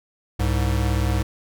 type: tone pair together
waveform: square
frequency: 65.6 / 103.68 Hz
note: C2 / G#2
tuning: +5 / -2 cents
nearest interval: minor sixth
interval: 793 cents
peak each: -22 / -23 dBFS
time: 0.39-1.23 s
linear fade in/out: 10 ms
effects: none